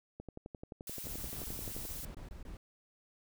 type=click train; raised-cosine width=2 ms; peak=-31 dBFS; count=20; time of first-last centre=0.2-1.852 s; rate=11.5 Hz
type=noise; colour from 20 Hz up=blue; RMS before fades=-44 dBFS; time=0.87-2.05 s; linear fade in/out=2 ms
type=noise bursts; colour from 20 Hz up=brown; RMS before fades=-46 dBFS; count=11; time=1.04-2.57 s; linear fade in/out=2 ms; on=120 ms; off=21 ms
effects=none